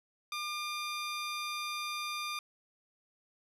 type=tone; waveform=15% pulse; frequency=1200 Hz; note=D6; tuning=37 cents sharp; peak=-29 dBFS; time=0.32-2.39 s; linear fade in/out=2 ms; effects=low-pass 10000 Hz 12 dB/octave